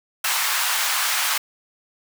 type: high-pass noise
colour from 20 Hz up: pink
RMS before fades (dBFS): -22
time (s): 0.24-1.38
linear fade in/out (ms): 5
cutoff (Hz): 940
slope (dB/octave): 24
effects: none